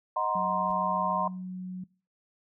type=chord; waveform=sine; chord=C half-diminished seventh; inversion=first; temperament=equal with one note detuned; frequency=622.3 / 740 / 940.4 / 1046.5 Hz; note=Eb5 / Gb5 / Bb5 / C6; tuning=0 / 0 / +15 / 0 cents; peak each=-34 / -34 / -30 / -29 dBFS; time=0.16-1.28 s; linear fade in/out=5 ms
type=tone with pitch glide; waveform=sine; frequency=185 to 183.83 Hz; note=F#3 to F#3; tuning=0 to -11 cents; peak=-34 dBFS; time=0.35-1.84 s; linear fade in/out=5 ms; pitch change=-11 cents; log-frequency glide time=0.77-1.68 s
type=noise with exponential growth; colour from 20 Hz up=brown; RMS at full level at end=-45 dBFS; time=0.61-0.72 s; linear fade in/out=5 ms; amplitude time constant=22 ms
effects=noise-tail reverb RT60 0.4 s tail -23 dB re dry